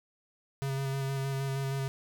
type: tone with vibrato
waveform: square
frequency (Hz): 136.1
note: C#3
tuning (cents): -31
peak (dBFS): -31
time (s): 0.62-1.88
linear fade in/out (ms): 0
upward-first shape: square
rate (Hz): 6.4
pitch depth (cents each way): 14
effects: 11-bit